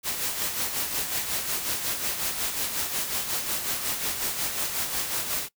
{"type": "noise with tremolo", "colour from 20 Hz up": "white", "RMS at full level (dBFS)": -27, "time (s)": [0.03, 5.49], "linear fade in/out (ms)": 50, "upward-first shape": "sine", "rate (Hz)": 5.5, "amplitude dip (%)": 50, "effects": ["noise-tail reverb RT60 0.1 s tail -21 dB re dry"]}